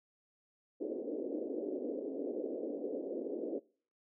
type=band-pass noise; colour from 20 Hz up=pink; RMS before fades=-39 dBFS; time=0.8-3.6 s; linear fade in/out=20 ms; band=270 to 540 Hz; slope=48 dB/octave; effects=noise-tail reverb RT60 0.5 s tail -26 dB re dry